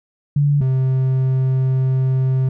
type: tone pair in turn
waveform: sine / triangle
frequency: 144.3 / 131.06 Hz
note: D3 / C3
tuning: -30 / +3 cents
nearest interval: major second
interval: 167 cents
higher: first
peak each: -12 dBFS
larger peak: neither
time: 0.36-0.61 / 0.61-2.49 s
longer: second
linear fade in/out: 5 ms
effects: none